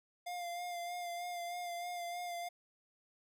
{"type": "tone with vibrato", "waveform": "square", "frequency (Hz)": 701, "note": "F5", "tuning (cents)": 6, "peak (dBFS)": -40, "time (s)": [0.26, 2.49], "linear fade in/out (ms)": 10, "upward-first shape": "sine", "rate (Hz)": 3.2, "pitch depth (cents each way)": 27, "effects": []}